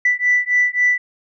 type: beating tone pair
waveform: sine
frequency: 1975.5 / 1979.2 Hz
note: B6 / B6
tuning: 0 / +3 cents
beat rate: 3.7 Hz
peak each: -16 dBFS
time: 0.05-0.98 s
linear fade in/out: 5 ms
effects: tanh soft clip ceiling -7 dBFS